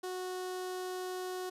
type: tone with notch filter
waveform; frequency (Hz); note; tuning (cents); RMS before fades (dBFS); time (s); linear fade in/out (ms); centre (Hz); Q
sawtooth; 367.6; F#4; -11; -39; 0.03-1.5; 10; 2300; 1.9
effects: resampled to 32000 Hz + 12-bit